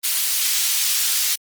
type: high-pass noise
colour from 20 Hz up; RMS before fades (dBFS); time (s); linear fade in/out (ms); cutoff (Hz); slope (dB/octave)
pink; -20; 0.03-1.36; 20; 3700; 12
effects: Opus 24 kbps